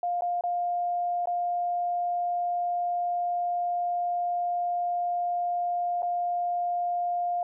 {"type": "tone with dropouts", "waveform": "sine", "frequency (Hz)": 704, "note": "F5", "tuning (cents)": 14, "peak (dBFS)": -25, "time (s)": [0.03, 7.43], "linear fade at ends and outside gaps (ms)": 2, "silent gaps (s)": [[0.209, 0.22], [0.41, 0.437], [1.257, 1.272], [6.022, 6.029]], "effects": []}